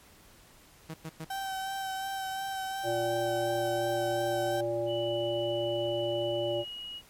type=tone bursts; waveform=sawtooth; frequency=159.5 Hz; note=D#3; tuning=43 cents sharp; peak=-33 dBFS; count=3; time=0.89-1.249 s; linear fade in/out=10 ms; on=53 ms; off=100 ms
type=tone with vibrato; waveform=35% pulse; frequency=772 Hz; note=G5; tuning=27 cents flat; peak=-31 dBFS; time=1.3-4.61 s; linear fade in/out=5 ms; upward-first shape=sine; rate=2.8 Hz; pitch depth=18 cents each way
type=harmonic tone; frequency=116.54 Hz; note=A#2; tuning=in tune; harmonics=1 / 3 / 5 / 7; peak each=-40 / -33 / -30 / -42 dBFS; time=2.83-6.65 s; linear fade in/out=50 ms
type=tone with pitch glide; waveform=sine; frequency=2960 to 2897 Hz; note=F#7 to F#7; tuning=0 to -37 cents; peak=-38 dBFS; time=4.86-7.02 s; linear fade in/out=50 ms; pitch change=-37 cents; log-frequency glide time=6.48-6.63 s
effects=pink hiss -57 dBFS RMS until 7.09 s + MP3 64 kbps